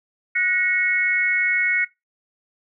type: tone cluster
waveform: sine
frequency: 1466 / 1897 / 2194 Hz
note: F#6 / A#6 / C#7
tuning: -16 / +30 / -18 cents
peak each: -27 / -23 / -20 dBFS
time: 0.35-1.85 s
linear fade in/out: 10 ms
effects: noise-tail reverb RT60 0.2 s tail -19 dB re dry